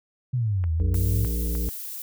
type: exponential two-way sweep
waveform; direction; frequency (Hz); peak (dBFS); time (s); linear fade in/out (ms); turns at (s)
sine; down then up; 130.81 to 79.4 to 107.4; -21; 0.33-1.26; 10; 0.72
type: click train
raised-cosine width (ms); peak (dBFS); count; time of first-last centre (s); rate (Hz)
0.5; -26; 4; 0.64-1.552; 3.29
type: harmonic tone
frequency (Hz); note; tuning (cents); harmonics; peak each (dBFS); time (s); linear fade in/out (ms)
58.8; A#1; +16; 1 / 3 / 5 / 7 / 8; -24 / -34 / -38 / -41 / -42; 0.8-1.69; 0
type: noise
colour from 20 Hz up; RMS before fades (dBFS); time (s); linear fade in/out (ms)
violet; -35; 0.94-2.02; 2
effects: none